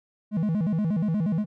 triangle tone with vibrato, 185 Hz, F#3, in tune, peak -20 dBFS, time 0.31-1.46 s, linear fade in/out 50 ms, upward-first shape square, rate 8.4 Hz, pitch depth 230 cents each way, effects none

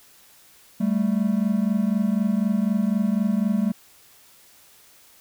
triangle tone pair together, 196 / 220 Hz, G3 / A3, 0 / 0 cents, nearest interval major second, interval 200 cents, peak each -20 dBFS, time 0.8-3.72 s, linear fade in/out 10 ms, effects white hiss -53 dBFS RMS until 5.2 s

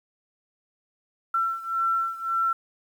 sine beating tone pair, 1347 / 1348.8 Hz, E6 / E6, +37 / +39 cents, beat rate 1.8 Hz, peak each -25 / -28 dBFS, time 1.34-2.53 s, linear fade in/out 5 ms, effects 9-bit

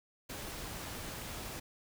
pink noise, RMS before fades -43 dBFS, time 0.29-1.6 s, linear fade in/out 10 ms, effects none

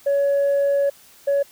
sine tone pair in turn, 562 / 562 Hz, C#5 / C#5, +24 / +24 cents, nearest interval unison, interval 0 cents, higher neither, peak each -14 dBFS, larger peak neither, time 0.06-0.9 / 1.27-1.43 s, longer first, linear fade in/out 10 ms, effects tanh soft clip ceiling -14 dBFS + white hiss -50 dBFS RMS until 1.51 s

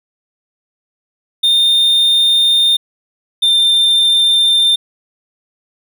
triangle tone pair in turn, 3633 / 3593 Hz, A#7 / A7, -45 / +36 cents, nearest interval unison, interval 19 cents, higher first, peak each -7 dBFS, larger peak neither, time 1.43-2.77 / 3.42-4.76 s, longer neither, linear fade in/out 10 ms, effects none

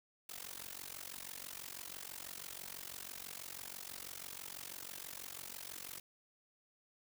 white noise with amplitude modulation, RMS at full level -44 dBFS, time 0.29-6 s, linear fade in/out 5 ms, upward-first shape sine, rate 46.1 Hz, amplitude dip 95%, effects none

